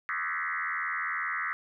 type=tone with frequency modulation; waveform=sine; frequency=1610 Hz; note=G6; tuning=46 cents sharp; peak=-29 dBFS; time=0.09-1.53 s; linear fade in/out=0 ms; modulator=82.5 Hz; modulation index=5.3; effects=none